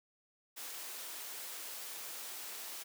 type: high-pass noise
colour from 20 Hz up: white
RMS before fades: -45 dBFS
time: 0.56-2.84 s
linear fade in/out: 20 ms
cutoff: 360 Hz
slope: 12 dB/octave
effects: none